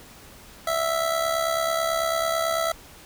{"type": "tone with amplitude modulation", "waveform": "25% pulse", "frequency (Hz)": 659.3, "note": "E5", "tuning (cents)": 0, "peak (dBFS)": -16, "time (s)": [0.67, 2.72], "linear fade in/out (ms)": 5, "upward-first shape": "sine", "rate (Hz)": 69.1, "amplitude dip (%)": 60, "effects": ["pink hiss -47 dBFS RMS until 3.05 s"]}